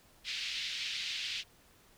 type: band-pass noise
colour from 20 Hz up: white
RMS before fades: -38 dBFS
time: 0.24-1.44 s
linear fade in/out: 50 ms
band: 2300 to 4200 Hz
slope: 24 dB/octave
effects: pink hiss -63 dBFS RMS until 1.97 s